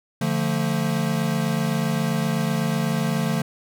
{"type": "chord", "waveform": "square", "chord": "D minor", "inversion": "none", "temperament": "equal with one note detuned", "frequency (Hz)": [146.83, 174.61, 223.2], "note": ["D3", "F3", "A3"], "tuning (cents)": [0, 0, 25], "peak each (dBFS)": -26, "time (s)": [0.21, 3.42], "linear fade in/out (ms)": 5, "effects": []}